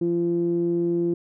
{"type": "tone with low-pass filter", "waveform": "sawtooth", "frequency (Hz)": 171.6, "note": "F3", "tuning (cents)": -30, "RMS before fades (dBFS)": -23, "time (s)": [0.01, 1.14], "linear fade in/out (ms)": 5, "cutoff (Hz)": 340, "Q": 6.1, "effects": []}